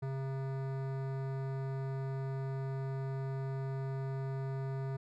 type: tone with hard clipping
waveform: sine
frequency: 134.5 Hz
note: C3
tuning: 48 cents sharp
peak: -37 dBFS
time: 0.02-4.97 s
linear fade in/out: 10 ms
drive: 17 dB
effects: none